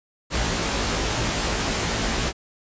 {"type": "noise with comb filter", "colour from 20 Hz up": "pink", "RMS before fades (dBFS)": -24, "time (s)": [0.3, 2.33], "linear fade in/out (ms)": 50, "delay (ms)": 18, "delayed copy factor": 0.8, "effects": ["resampled to 16000 Hz"]}